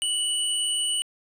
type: tone pair together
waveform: sine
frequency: 2952 / 8846 Hz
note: F#7 / C#9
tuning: -5 / -5 cents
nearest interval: octave + perfect fifth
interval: 1900 cents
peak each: -24 / -26 dBFS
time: 0.02-1.02 s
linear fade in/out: 0 ms
effects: tanh soft clip ceiling -17 dBFS + 10-bit